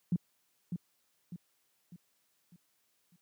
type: tone with echo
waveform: sine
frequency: 174.2 Hz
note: F3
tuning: 4 cents flat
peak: -25 dBFS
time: 0.12-0.16 s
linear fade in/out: 2 ms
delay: 600 ms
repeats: 5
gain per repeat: -7 dB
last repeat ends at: 3.16 s
effects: white hiss -75 dBFS RMS until 3.21 s + high-pass 100 Hz 12 dB/octave